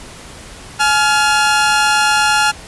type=tone pair together; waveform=sawtooth; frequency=847.8 / 1396.9 Hz; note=G#5 / F6; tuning=+35 / 0 cents; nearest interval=major sixth; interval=865 cents; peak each=-10 dBFS; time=0.79-2.52 s; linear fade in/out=20 ms; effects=pink hiss -35 dBFS RMS until 2.67 s + resampled to 24000 Hz